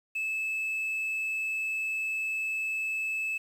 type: tone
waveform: sine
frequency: 2610 Hz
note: E7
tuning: 18 cents flat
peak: -26 dBFS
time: 0.15-3.38 s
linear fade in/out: 10 ms
effects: tanh soft clip ceiling -28 dBFS + 9-bit